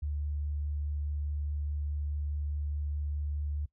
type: tone with vibrato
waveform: sine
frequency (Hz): 73.42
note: D2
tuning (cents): 0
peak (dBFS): -31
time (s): 0.02-3.66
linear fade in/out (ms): 10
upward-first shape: triangle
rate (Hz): 4.8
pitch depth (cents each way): 9
effects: noise-tail reverb RT60 0.1 s tail -20 dB re dry